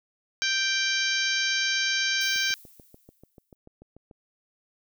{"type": "harmonic tone", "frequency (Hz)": 784, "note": "G5", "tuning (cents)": 0, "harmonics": [2, 3, 4, 5, 6, 7, 8], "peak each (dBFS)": [-28, -30, -31, -32, -33, -33, -34], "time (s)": [0.42, 2.54], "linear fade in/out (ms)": 0}
{"type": "noise with exponential decay", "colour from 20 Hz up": "violet", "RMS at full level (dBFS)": -39, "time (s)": [2.21, 3.55], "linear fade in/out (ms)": 2, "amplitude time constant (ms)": 290}
{"type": "click train", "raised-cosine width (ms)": 2, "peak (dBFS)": -35, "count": 13, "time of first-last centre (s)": [2.36, 4.112], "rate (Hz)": 6.85}
{"effects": []}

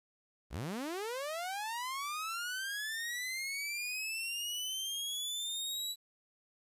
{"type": "linear sweep", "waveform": "sawtooth", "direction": "up", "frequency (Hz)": [41.2, 3951], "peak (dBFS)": -33, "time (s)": [0.5, 5.96], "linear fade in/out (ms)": 50, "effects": ["resampled to 32000 Hz", "11-bit"]}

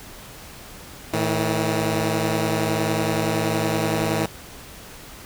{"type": "tone pair together", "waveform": "10% pulse", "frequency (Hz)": [110.4, 160.25], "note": ["A2", "E3"], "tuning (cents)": [6, -49], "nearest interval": "tritone", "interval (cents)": 645, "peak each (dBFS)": -15, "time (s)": [1.13, 4.26], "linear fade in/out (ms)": 5, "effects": ["pink hiss -41 dBFS RMS until 5.25 s"]}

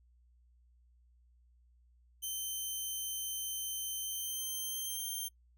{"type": "tone with pitch glide", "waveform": "5% pulse", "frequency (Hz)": [3095, 3158], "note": ["G7", "G7"], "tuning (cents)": [-23, 12], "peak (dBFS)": -29, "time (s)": [2.22, 5.29], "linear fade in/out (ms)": 20, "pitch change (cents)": 35, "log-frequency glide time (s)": [3.99, 5.07], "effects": ["noise-tail reverb RT60 0.1 s tail -24 dB re dry", "added 60 Hz sine -63 dBFS peak until 5.57 s"]}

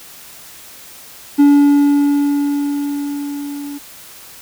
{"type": "tone with level ramp", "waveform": "triangle", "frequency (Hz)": 286.5, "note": "D4", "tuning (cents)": -43, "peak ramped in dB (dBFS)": [-3, -23], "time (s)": [1.38, 3.79], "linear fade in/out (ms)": 20, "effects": ["white hiss -38 dBFS RMS until 4.41 s"]}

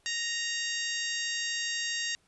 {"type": "harmonic tone", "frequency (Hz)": 932.3, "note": "A#5", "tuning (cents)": 0, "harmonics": [2, 3, 4, 5, 6, 7, 8], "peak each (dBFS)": [-35, -37, -38, -39, -40, -40, -41], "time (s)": [0.06, 2.15], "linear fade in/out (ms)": 0, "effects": ["pink hiss -68 dBFS RMS until 2.27 s", "resampled to 24000 Hz"]}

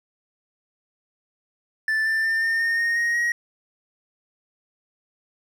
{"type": "tone with pitch steps", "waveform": "triangle", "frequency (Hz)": [1760, 1778.4, 1797, 1815.8, 1834.7, 1853.9, 1873.3, 1892.9], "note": ["A6", "A6", "A6", "A#6", "A#6", "A#6", "A#6", "A#6"], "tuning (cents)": [0, 18, 36, -46, -28, -10, 8, 26], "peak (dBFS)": -18, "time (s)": [1.88, 3.32], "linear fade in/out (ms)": 2, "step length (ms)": 180, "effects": []}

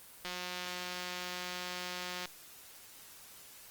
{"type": "click train", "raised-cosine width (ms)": 0.2, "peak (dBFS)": -22, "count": 362, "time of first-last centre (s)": [0.25, 2.256], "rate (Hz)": 180, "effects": ["white hiss -54 dBFS RMS until 3.7 s", "Opus 24 kbps"]}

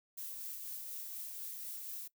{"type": "noise with tremolo", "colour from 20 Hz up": "violet", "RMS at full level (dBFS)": -43, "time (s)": [0.17, 2.08], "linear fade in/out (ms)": 10, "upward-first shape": "triangle", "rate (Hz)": 4.1, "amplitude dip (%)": 30, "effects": ["noise-tail reverb RT60 0.1 s tail -20 dB re dry"]}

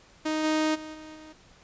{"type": "tone with level steps", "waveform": "sawtooth", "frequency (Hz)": 311.1, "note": "D#4", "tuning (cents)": 0, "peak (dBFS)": [-22, -19, -34, -38, -41], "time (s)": [0.25, 1.33], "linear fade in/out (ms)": 10, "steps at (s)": [0.43, 0.74, 0.93, 1.14], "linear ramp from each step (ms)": 20, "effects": ["pink hiss -56 dBFS RMS until 1.63 s", "resampled to 16000 Hz"]}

